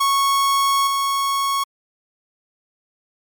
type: tone with level steps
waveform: 45% pulse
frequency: 1104 Hz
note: C#6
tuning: 7 cents flat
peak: -15 / -18 dBFS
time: 0-1.64 s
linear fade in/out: 10 ms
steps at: 0.87 s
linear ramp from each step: 2 ms
effects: MP3 96 kbps

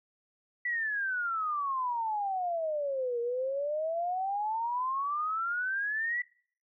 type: exponential two-way sweep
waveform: sine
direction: down then up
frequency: 1975.5 to 467.1 to 1975.5 Hz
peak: -29 dBFS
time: 0.65-6.22 s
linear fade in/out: 5 ms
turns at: 3.2 s
effects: noise-tail reverb RT60 0.5 s tail -22 dB re dry

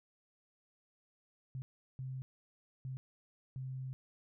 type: tone bursts at uneven times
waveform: sine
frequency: 130.81 Hz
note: C3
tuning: in tune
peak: -39 dBFS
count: 4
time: 1.55-1.62 / 1.99-2.22 / 2.85-2.97 / 3.56-3.93 s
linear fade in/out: 0 ms
effects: none

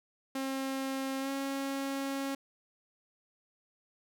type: tone with pitch glide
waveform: sawtooth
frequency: 268 to 273.6 Hz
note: C4 to C#4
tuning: +42 to -23 cents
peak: -29 dBFS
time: 0.35-2.35 s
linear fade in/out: 5 ms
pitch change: +35 cents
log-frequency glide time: 1.2-1.3 s
effects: none

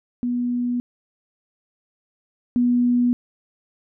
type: tone pair in turn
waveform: sine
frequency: 243.9 / 243.9 Hz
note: B3 / B3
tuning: -21 / -21 cents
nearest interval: unison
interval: 0 cents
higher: neither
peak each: -20 / -15 dBFS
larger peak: second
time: 0.23-0.8 / 2.56-3.13 s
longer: neither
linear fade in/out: 0 ms
effects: none

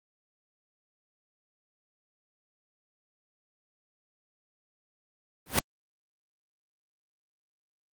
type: noise with exponential growth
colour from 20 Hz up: pink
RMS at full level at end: -18 dBFS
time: 5.46-5.59 s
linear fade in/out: 2 ms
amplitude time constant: 27 ms
effects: high-pass 80 Hz 12 dB/octave + Opus 32 kbps

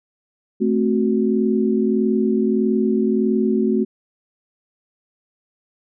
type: chord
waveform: sine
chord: F# diminished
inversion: first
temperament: equal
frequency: 220 / 261.6 / 370 Hz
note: A3 / C4 / F#4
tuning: 0 / 0 / 0 cents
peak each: -18 / -22 / -20 dBFS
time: 0.6-3.85 s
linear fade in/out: 20 ms
effects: none

